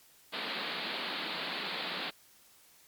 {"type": "band-pass noise", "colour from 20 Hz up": "white", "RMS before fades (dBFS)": -37, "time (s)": [0.32, 2.11], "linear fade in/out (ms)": 20, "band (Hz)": [160, 4500], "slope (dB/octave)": 96, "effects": ["white hiss -61 dBFS RMS until 2.87 s", "MP3 96 kbps"]}